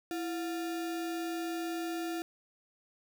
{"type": "tone with sample-and-hold", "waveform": "sine", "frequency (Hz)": 333, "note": "E4", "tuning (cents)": 18, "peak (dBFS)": -33, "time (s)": [0.11, 2.22], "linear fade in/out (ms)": 0, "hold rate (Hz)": 1050, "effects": []}